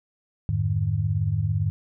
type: tone cluster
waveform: sine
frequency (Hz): 86.5 / 104.2 / 151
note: F2 / G#2 / D3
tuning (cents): -16 / +6 / +48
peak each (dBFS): -29 / -23 / -27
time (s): 0.49-1.7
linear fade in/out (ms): 0
effects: none